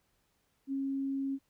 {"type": "tone", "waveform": "sine", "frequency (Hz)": 272.3, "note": "C#4", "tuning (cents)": -31, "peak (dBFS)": -31, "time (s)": [0.67, 1.39], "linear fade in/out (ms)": 50, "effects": ["pink hiss -75 dBFS RMS until 1.49 s"]}